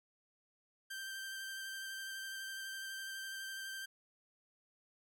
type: tone with vibrato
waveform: sawtooth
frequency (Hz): 1568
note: G6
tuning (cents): 0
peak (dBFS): -39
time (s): 0.9-3.86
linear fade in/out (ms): 10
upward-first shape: square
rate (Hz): 12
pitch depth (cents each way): 12
effects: none